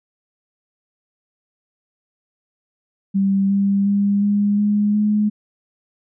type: tone with pitch steps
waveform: sine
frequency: 195.6 / 198.45 / 201.3 / 204.3 / 207.2 / 210.2 Hz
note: G3 / G3 / G3 / G#3 / G#3 / G#3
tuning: -4 / +22 / +46 / -28 / -4 / +21 cents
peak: -14 dBFS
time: 3.14-5.3 s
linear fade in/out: 20 ms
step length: 360 ms
effects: none